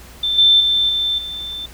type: tone with level steps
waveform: sine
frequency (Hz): 3551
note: A7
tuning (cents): +15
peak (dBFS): -16 / -8 / -13 / -16 / -25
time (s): 0.23-1.66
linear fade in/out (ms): 5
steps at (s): 0.38 / 0.6 / 0.89 / 1.18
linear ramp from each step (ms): 5
effects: added 60 Hz sine -40 dBFS peak until 1.73 s + pink hiss -42 dBFS RMS until 1.73 s